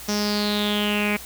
sawtooth tone with low-pass filter sweep, 207.7 Hz, G#3, in tune, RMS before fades -23 dBFS, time 0.08-1.17 s, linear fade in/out 10 ms, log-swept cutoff 5800 to 2300 Hz, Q 7.5, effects added 60 Hz sine -46 dBFS peak until 1.25 s + white hiss -39 dBFS RMS until 1.25 s

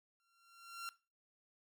sawtooth tone with exponential growth, 1372 Hz, F6, 31 cents flat, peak -37 dBFS, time 0.2-0.89 s, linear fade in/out 0 ms, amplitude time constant 150 ms, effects noise-tail reverb RT60 0.3 s tail -18 dB re dry

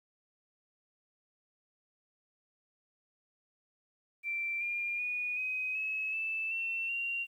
sine tone with pitch steps, 2349 / 2404 / 2460 / 2518 / 2576 / 2637 / 2698 / 2761 Hz, D7 / D7 / D#7 / D#7 / E7 / E7 / E7 / F7, 0 / +40 / -20 / +20 / -41 / 0 / +40 / -20 cents, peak -32 dBFS, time 4.23-7.27 s, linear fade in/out 50 ms, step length 380 ms, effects 11-bit

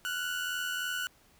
30% pulse tone pair together, 1400 / 1483.2 Hz, F6 / F#6, +4 / +4 cents, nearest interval minor second, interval 100 cents, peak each -37 / -30 dBFS, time 0.05-1.07 s, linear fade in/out 0 ms, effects pink hiss -63 dBFS RMS until 1.39 s

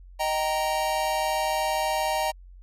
square chord, Eb major, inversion none, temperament equal with one note detuned, 622.3 / 775.4 / 932.3 Hz, Eb5 / G5 / Bb5, 0 / -19 / 0 cents, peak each -29 dBFS, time 0.19-2.32 s, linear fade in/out 20 ms, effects added 45 Hz sine -44 dBFS peak until 2.62 s + resampled to 32000 Hz

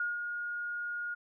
sine tone with ADSR envelope, 1431 Hz, F6, 42 cents sharp, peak -29 dBFS, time 0-1.15 s, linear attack 3 ms, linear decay 170 ms, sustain -5 dB, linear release 16 ms, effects none

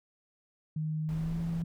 sine tone with pitch glide, 155.56 to 166.73 Hz, D#3 to E3, 0 to +20 cents, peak -30 dBFS, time 0.76-1.64 s, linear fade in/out 5 ms, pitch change +120 cents, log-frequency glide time 1.05-1.39 s
brown noise, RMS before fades -42 dBFS, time 1.09-1.62 s, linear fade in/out 0 ms
effects none

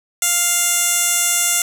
15% pulse tone with band-pass filter, 698.5 Hz, F5, in tune, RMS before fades -17 dBFS, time 0.22-1.62 s, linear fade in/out 2 ms, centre 9200 Hz, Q 1.8, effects none

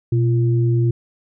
sine tone pair together, 121.68 / 343.8 Hz, B2 / F4, -25 / -27 cents, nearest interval octave + tritone, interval 1798 cents, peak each -14 / -23 dBFS, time 0.12-0.91 s, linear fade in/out 5 ms, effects none

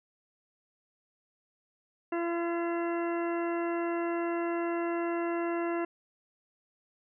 harmonic tone, 340.3 Hz, F4, 45 cents flat, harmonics 1 / 2 / 3 / 4 / 5 / 6 / 8, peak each -30 / -36 / -40 / -42 / -44 / -46 / -48 dBFS, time 2.12-5.85 s, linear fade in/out 5 ms, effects none

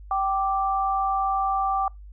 sine tone pair together, 776.6 / 1174.7 Hz, G5 / D6, -16 / 0 cents, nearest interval perfect fifth, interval 716 cents, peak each -23 / -25 dBFS, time 0.11-1.88 s, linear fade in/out 2 ms, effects noise-tail reverb RT60 0.2 s tail -26 dB re dry + added 50 Hz sine -40 dBFS peak until 2.12 s

